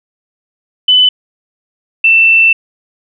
sine tone pair in turn, 3007 / 2673 Hz, F#7 / E7, +27 / +23 cents, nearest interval major second, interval 204 cents, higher first, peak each -4 dBFS, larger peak neither, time 0.88-1.09 / 2.04-2.53 s, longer second, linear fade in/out 5 ms, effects none

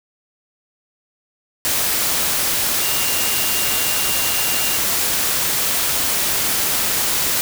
sine tone in noise, 2800 Hz, F7, 4 cents sharp, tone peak -28 dBFS, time 2.82-4.77 s, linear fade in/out 0 ms, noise white, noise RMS -19 dBFS, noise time 1.65-7.41 s, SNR -12 dB, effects none

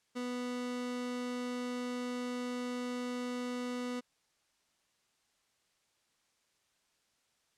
30% pulse tone, 246.9 Hz, B3, in tune, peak -33 dBFS, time 0.15-4.01 s, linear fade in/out 20 ms, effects white hiss -75 dBFS RMS until 7.57 s + low-pass 8000 Hz 12 dB/octave

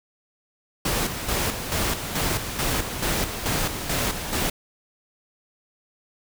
pink noise with tremolo, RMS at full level -24 dBFS, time 0.85-4.5 s, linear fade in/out 5 ms, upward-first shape square, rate 2.3 Hz, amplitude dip 55%, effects none

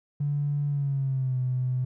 triangle tone with pitch glide, 144.6 to 127.34 Hz, D3 to C3, -27 to -47 cents, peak -20 dBFS, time 0.2-1.85 s, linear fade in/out 10 ms, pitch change -220 cents, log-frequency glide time 0.68-1.39 s, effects tanh soft clip ceiling -22 dBFS

